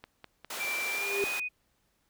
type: click train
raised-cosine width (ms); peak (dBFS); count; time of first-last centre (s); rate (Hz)
0.3; -28; 4; 0.04-0.65; 4.92
type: high-pass noise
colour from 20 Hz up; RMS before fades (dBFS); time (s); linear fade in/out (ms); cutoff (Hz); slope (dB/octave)
pink; -38; 0.5-1.4; 5; 580; 12
type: tone with pitch glide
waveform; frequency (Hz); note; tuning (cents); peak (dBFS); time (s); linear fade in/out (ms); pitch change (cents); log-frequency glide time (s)
sine; 2349 to 2489; D7 to D#7; 0 to 0; -31; 0.59-1.49; 20; +100; 0.92-1.25
type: tone with exponential growth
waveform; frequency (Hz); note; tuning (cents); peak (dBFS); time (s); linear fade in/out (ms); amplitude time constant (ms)
sine; 400; G4; +35; -25; 0.81-1.24; 0; 93
effects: pink hiss -73 dBFS RMS until 2.09 s

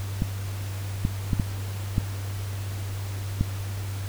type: clicks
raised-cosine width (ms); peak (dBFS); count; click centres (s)
5; -10; 6; 0.221 / 1.051 / 1.332 / 1.398 / 1.981 / 3.41
effects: added 98 Hz sine -29 dBFS peak until 4.08 s + pink hiss -41 dBFS RMS until 4.08 s

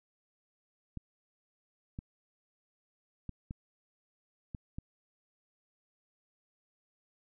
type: clicks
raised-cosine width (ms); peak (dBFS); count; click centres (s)
5; -27; 6; 0.973 / 1.989 / 3.293 / 3.509 / 4.548 / 4.785
effects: none

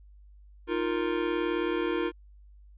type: chord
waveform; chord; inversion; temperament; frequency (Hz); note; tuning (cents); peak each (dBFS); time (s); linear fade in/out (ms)
square; Eb suspended second; none; just; 311.1 / 350 / 466.7; Eb4 / F4 / Bb4; 0 / +4 / +2; -33 / -30 / -33; 0.67-2.12; 50
effects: added 50 Hz sine -50 dBFS peak until 2.77 s + resampled to 8000 Hz

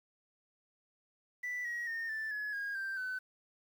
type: tone with pitch steps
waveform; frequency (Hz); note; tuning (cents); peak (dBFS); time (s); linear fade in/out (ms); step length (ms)
sine; 1975.5 / 1901.6 / 1830.5 / 1762 / 1696.1 / 1632.7 / 1571.6 / 1512.8; B6 / A#6 / A#6 / A6 / G#6 / G#6 / G6 / F#6; 0 / +34 / -32 / +2 / +36 / -30 / +4 / +38; -34; 1.43-3.19; 10; 220
effects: tanh soft clip ceiling -32 dBFS + 10-bit

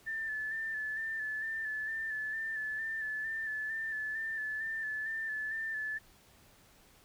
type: tone with vibrato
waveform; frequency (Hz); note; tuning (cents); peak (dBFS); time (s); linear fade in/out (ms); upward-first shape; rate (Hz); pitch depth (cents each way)
sine; 1760; A6; 0; -34; 0.06-5.99; 20; square; 2.2; 27
effects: pink hiss -62 dBFS RMS until 7.04 s

